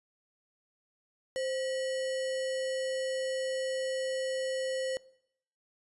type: tone with sample-and-hold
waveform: sine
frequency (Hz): 523.3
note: C5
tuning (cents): 0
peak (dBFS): -30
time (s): 1.36-4.97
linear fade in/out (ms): 0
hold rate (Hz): 2450
effects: noise-tail reverb RT60 0.7 s tail -21 dB re dry + resampled to 24000 Hz